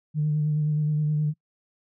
sine tone with vibrato, 151.2 Hz, D#3, 49 cents flat, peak -20 dBFS, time 0.14-1.34 s, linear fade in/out 50 ms, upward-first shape sine, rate 9.5 Hz, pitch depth 24 cents each way, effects noise-tail reverb RT60 0.1 s tail -25 dB re dry + tanh soft clip ceiling -16 dBFS

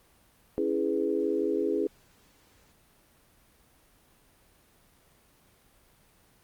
sine chord, C# minor seventh, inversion none, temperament equal, 277.2 / 329.6 / 415.3 / 493.9 Hz, C#4 / E4 / G#4 / B4, 0 / 0 / 0 / 0 cents, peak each -33 / -30 / -28 / -34 dBFS, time 0.58-1.87 s, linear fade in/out 0 ms, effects pink hiss -62 dBFS RMS until 6.43 s + Opus 32 kbps

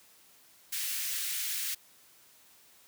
white high-pass noise, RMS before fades -34 dBFS, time 0.72-1.75 s, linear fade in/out 10 ms, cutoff 1700 Hz, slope 24 dB/octave, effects white hiss -60 dBFS RMS until 2.87 s + high-pass 80 Hz 12 dB/octave

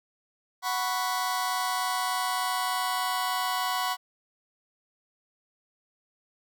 sawtooth chord, F# suspended fourth, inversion none, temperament just, 740 / 986.7 / 1110 Hz, F#5 / B5 / C#6, 0 / -2 / +2 cents, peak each -27 dBFS, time 0.62-3.97 s, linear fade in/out 50 ms, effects none

